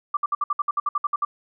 sine tone bursts, 1174.7 Hz, D6, in tune, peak -19 dBFS, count 13, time 0.14-1.25 s, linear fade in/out 5 ms, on 30 ms, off 60 ms, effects none

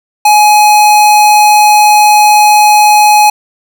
square tone, 841 Hz, G#5, 22 cents sharp, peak -3 dBFS, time 0.25-3.3 s, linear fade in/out 5 ms, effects none

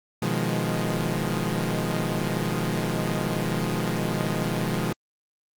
sawtooth chord, F half-diminished seventh, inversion second, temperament equal, 123.47 / 155.56 / 174.61 / 207.7 Hz, Cb3 / Eb3 / F3 / Ab3, 0 / 0 / 0 / 0 cents, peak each -25 dBFS, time 0.22-4.93 s, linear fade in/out 5 ms, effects Opus 48 kbps

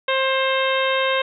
harmonic tone with a mistuned harmonic, 530 Hz, C5, 22 cents sharp, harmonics 1 / 2 / 3 / 4 / 5 / 6 / 7, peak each -21 / -24 / -26 / -27 / -28 / -29 / -29 dBFS, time 0.08-1.22 s, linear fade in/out 5 ms, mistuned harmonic 6, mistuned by -18 cents, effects none

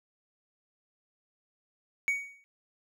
triangle tone with exponential decay, 2244 Hz, C#7, 21 cents sharp, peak -21 dBFS, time 2.08-2.44 s, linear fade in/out 0 ms, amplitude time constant 77 ms, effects none

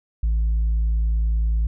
sine tone, 55.1 Hz, A1, 3 cents sharp, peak -15 dBFS, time 0.23-1.67 s, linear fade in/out 5 ms, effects tanh soft clip ceiling -16 dBFS

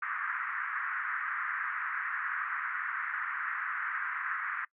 pink band-pass noise, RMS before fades -35 dBFS, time 0.02-4.65 s, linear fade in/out 5 ms, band 1200 to 1900 Hz, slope 48 dB/octave, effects noise-tail reverb RT60 0.1 s tail -22 dB re dry

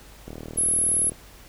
click train, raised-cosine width 2 ms, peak -23 dBFS, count 34, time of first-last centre 0.28-1.12 s, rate 39.3 Hz
sine tone, 10770 Hz, E9, 36 cents sharp, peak -19 dBFS, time 0.57-1.1 s, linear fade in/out 10 ms
effects added 50 Hz sine -49 dBFS peak until 1.48 s + pink hiss -49 dBFS RMS until 1.48 s

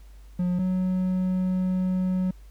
triangle tone pair in turn, 179 / 184.78 Hz, F3 / F#3, +43 / -2 cents, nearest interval minor second, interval 55 cents, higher second, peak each -20 dBFS, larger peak neither, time 0.39-0.59 / 0.59-2.31 s, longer second, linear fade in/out 5 ms, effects added 50 Hz sine -44 dBFS peak until 2.5 s + pink hiss -61 dBFS RMS until 2.5 s

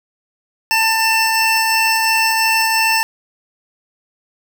25% pulse tone pair together, 893.3 / 2677 Hz, A5 / E7, +26 / +26 cents, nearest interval octave + perfect fifth, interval 1900 cents, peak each -12 dBFS, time 0.71-3.03 s, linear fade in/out 0 ms, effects none

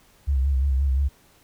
sine tone with vibrato, 67.7 Hz, C#2, 40 cents flat, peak -18 dBFS, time 0.27-1.09 s, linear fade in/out 20 ms, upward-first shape sine, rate 5.7 Hz, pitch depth 75 cents each way, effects pink hiss -57 dBFS RMS until 1.43 s

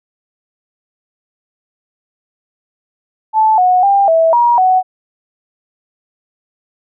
sine tone with pitch steps, 873 / 731 / 796 / 653 / 953 / 744 Hz, A5 / F#5 / G5 / E5 / A#5 / F#5, -14 / -21 / +26 / -17 / +38 / +9 cents, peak -7 dBFS, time 3.33-4.83 s, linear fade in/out 50 ms, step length 250 ms, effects none

